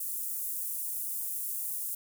pink high-pass noise, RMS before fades -35 dBFS, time 0-1.95 s, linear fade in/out 5 ms, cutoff 9900 Hz, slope 24 dB/octave, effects none

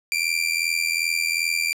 sawtooth tone with amplitude modulation, 2364 Hz, D7, 11 cents sharp, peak -14 dBFS, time 0.12-1.73 s, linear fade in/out 0 ms, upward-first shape sine, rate 82.6 Hz, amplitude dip 80%, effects low-pass 12000 Hz 12 dB/octave

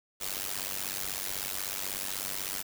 white noise with amplitude modulation, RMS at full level -31 dBFS, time 0.2-2.63 s, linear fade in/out 20 ms, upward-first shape sine, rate 96.2 Hz, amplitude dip 100%, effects none

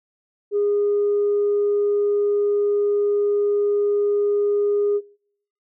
sine tone, 410 Hz, G#4, 22 cents flat, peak -16 dBFS, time 0.51-5.01 s, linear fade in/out 50 ms, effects noise-tail reverb RT60 0.7 s tail -26 dB re dry + tanh soft clip ceiling -13 dBFS

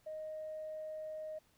sine tone, 622.3 Hz, D#5, in tune, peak -40 dBFS, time 0.06-1.39 s, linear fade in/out 10 ms, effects tanh soft clip ceiling -36 dBFS + pink hiss -71 dBFS RMS until 1.57 s

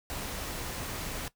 pink noise, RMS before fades -37 dBFS, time 0.1-1.28 s, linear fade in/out 0 ms, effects noise-tail reverb RT60 0.1 s tail -17 dB re dry

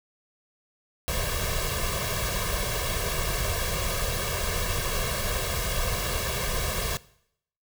pink noise with comb filter, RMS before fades -28 dBFS, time 1.08-6.97 s, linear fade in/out 0 ms, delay 1.8 ms, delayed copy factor +0.85, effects noise-tail reverb RT60 0.7 s tail -20 dB re dry

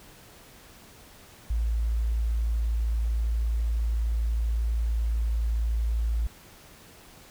sine tone, 56.3 Hz, A1, 40 cents sharp, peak -23 dBFS, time 1.5-6.27 s, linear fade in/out 5 ms, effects pink hiss -51 dBFS RMS until 7.3 s

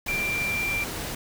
sine tone in noise, 2363 Hz, D7, 10 cents sharp, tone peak -25 dBFS, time 0.08-0.84 s, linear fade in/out 5 ms, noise pink, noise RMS -33 dBFS, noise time 0.06-1.15 s, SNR +5 dB, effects none

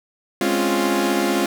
sawtooth chord, Db major seventh, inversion second, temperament equal, 207.7 / 261.6 / 277.2 / 349.2 Hz, Ab3 / C4 / Db4 / F4, 0 / 0 / 0 / 0 cents, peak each -20 / -22 / -20 / -17 dBFS, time 0.41-1.46 s, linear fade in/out 2 ms, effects none

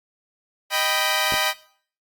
10% pulse chord, Eb augmented, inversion none, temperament equal, 622.3 / 784 / 987.8 Hz, Eb5 / G5 / B5, 0 / 0 / 0 cents, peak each -16 dBFS, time 0.7-1.54 s, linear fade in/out 50 ms
clicks, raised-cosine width 2 ms, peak -18 dBFS, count 2, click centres 1.323 / 1.34 s
effects noise-tail reverb RT60 0.5 s tail -18 dB re dry + Opus 48 kbps

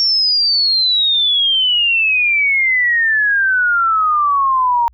sine exponential sweep, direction down, 5520 to 929 Hz, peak -11 dBFS, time 0-4.88 s, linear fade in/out 0 ms, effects added 60 Hz sine -46 dBFS peak until 4.93 s

